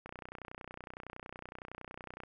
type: click train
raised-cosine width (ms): 0.5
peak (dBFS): -29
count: 68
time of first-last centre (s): 0.06-2.235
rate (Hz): 30.8
effects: none